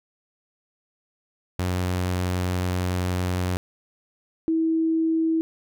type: tone pair in turn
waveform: sawtooth / sine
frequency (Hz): 90.7 / 323.8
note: F#2 / E4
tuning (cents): -34 / -31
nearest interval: octave + minor seventh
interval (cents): 2203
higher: second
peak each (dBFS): -19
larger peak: neither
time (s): 1.59-3.57 / 4.48-5.41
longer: first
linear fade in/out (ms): 0
effects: none